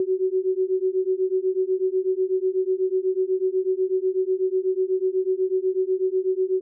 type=beating tone pair; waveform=sine; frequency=370.8 / 378.9 Hz; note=F#4 / F#4; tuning=+4 / +41 cents; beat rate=8.1 Hz; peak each=-23 dBFS; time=0-6.61 s; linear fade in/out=2 ms; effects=none